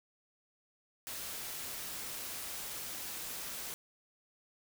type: noise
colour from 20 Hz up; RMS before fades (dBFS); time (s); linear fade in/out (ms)
white; -42; 1.07-3.74; 0
effects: none